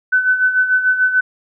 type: tone with tremolo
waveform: sine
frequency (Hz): 1509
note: F#6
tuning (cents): +34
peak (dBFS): -9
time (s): 0.12-1.21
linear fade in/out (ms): 10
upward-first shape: sine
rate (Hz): 6.8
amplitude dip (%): 65
effects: none